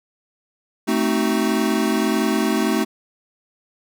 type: chord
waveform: square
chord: A diminished seventh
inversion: none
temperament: equal with one note detuned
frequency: 220 / 261.6 / 311.1 / 375.6 Hz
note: A3 / C4 / Eb4 / Gb4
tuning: 0 / 0 / 0 / +26 cents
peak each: -22 / -25 / -24 / -25 dBFS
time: 0.87-2.85 s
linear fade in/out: 20 ms
effects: none